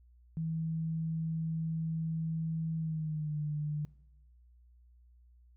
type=tone with pitch glide; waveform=sine; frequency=161.4 to 149.72 Hz; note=E3 to D3; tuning=-36 to +34 cents; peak=-32 dBFS; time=0.37-3.85 s; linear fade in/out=0 ms; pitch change=-130 cents; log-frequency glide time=2.77-3.38 s; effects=noise-tail reverb RT60 0.8 s tail -20 dB re dry + added 60 Hz sine -58 dBFS peak until 5.56 s